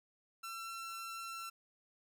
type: tone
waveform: sawtooth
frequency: 1349 Hz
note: E6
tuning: 40 cents sharp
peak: -39 dBFS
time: 0.43-1.5 s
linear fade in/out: 10 ms
effects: none